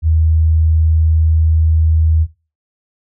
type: tone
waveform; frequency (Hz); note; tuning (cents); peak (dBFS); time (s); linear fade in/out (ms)
sine; 79.8; D#2; +44; -9; 0.02-2.27; 50
effects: noise-tail reverb RT60 0.3 s tail -17 dB re dry